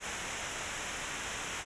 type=noise with comb filter; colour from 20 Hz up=pink; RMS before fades=-38 dBFS; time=0-1.65 s; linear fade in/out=50 ms; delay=0.22 ms; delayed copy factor=-0.7; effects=resampled to 22050 Hz